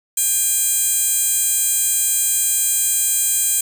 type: tone with high-pass filter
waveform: 15% pulse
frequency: 806 Hz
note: G5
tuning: 48 cents sharp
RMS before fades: -18 dBFS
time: 0.17-3.61 s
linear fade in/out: 5 ms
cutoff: 8100 Hz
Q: 1.8
effects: 8-bit